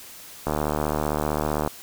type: click train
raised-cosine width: 1 ms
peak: -10 dBFS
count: 92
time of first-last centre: 0.47-1.675 s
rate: 75.5 Hz
effects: white hiss -43 dBFS RMS until 1.82 s